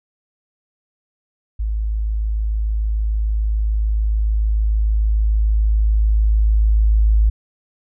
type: tone with level ramp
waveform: sine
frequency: 53.4 Hz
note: G#1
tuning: 49 cents sharp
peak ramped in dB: -18 to -10 dBFS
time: 1.59-7.3 s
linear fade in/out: 10 ms
effects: none